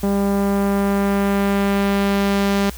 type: tone with low-pass filter sweep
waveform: sawtooth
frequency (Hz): 199.1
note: G3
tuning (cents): +27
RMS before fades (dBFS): -18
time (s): 0.03-2.7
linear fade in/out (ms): 5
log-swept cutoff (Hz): 820 to 6200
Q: 0.77
effects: added 60 Hz sine -33 dBFS peak until 2.77 s + white hiss -39 dBFS RMS until 2.77 s